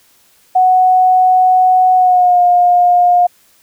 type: tone with pitch glide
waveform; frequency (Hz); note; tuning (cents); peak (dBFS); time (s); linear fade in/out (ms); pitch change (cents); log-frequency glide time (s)
sine; 740 to 711.1; F#5 to F5; 0 to +31; -6; 0.55-3.27; 10; -69; 1.95-2.41
effects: white hiss -51 dBFS RMS until 3.62 s